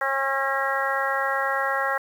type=harmonic tone; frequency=271.5 Hz; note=C#4; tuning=36 cents flat; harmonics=2 / 3 / 4 / 5 / 6 / 7; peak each=-29 / -29 / -29 / -29 / -29 / -29 dBFS; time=0.01-1.98 s; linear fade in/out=5 ms; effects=8-bit